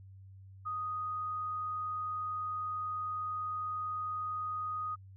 sine tone, 1244.5 Hz, D#6, in tune, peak -34 dBFS, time 0.65-4.96 s, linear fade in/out 20 ms, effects added 96 Hz sine -50 dBFS peak until 5.16 s

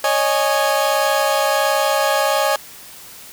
30% pulse chord, C# suspended second, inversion none, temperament equal with one note detuned, 554.4 / 615.8 / 830.6 Hz, C#5 / D#5 / G#5, 0 / -18 / 0 cents, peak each -17 dBFS, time 0.04-2.56 s, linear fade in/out 2 ms, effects white hiss -39 dBFS RMS until 3.32 s

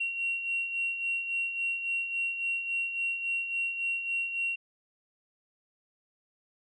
sine beating tone pair, 2740 / 2743.6 Hz, F7 / F7, -34 / -31 cents, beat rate 3.6 Hz, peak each -37 / -29 dBFS, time 0-4.56 s, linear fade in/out 10 ms, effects tanh soft clip ceiling -22 dBFS

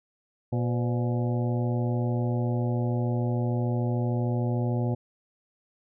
harmonic tone with a mistuned harmonic, 120.2 Hz, B2, 46 cents flat, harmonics 1 / 2 / 3 / 4 / 5 / 6 / 7, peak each -25 / -31 / -35 / -37 / -39 / -41 / -42 dBFS, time 0.52-4.95 s, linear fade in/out 10 ms, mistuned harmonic 4, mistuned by +94 cents, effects none

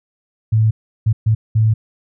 sine tone bursts at uneven times, 110 Hz, A2, in tune, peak -10 dBFS, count 4, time 0.52-0.71 / 1.06-1.13 / 1.26-1.35 / 1.55-1.74 s, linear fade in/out 10 ms, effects none

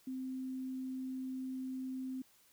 sine tone, 260 Hz, C4, 11 cents flat, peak -38 dBFS, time 0.07-2.22 s, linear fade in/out 5 ms, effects white hiss -67 dBFS RMS until 2.52 s

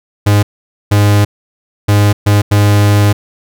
45% pulse tone bursts at uneven times, 102.9 Hz, G#2, 16 cents flat, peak -6 dBFS, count 5, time 0.26-0.43 / 0.91-1.25 / 1.88-2.13 / 2.26-2.42 / 2.51-3.13 s, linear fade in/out 10 ms, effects none

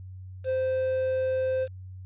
triangle tone with quantisation, 520 Hz, C5, 11 cents flat, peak -22 dBFS, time 0.44-1.68 s, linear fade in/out 50 ms, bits 8, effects added 93 Hz sine -39 dBFS peak until 2.05 s + resampled to 8000 Hz

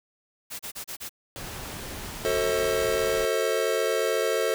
white noise bursts, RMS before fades -36 dBFS, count 5, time 0.5-1.094 s, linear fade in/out 20 ms, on 94 ms, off 31 ms
pink noise, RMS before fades -37 dBFS, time 1.36-3.25 s, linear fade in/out 0 ms
square chord, F# diminished seventh, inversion none, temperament just, 370 / 444 / 532.8 / 639.4 Hz, F#4 / A4 / C5 / Eb5, 0 / +16 / +31 / +47 cents, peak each -33 / -27 / -29 / -31 dBFS, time 2.25-4.54 s, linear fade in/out 0 ms
effects none

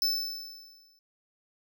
square tone with exponential decay, 5274 Hz, E8, in tune, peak -23 dBFS, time 0.02-0.99 s, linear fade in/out 1 ms, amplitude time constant 210 ms, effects none

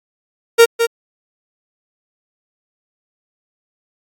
45% pulse tone with echo, 463.9 Hz, A#4, 8 cents flat, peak -4 dBFS, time 0.58-0.66 s, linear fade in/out 20 ms, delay 210 ms, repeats 1, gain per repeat -8 dB, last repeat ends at 0.87 s, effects AAC 48 kbps

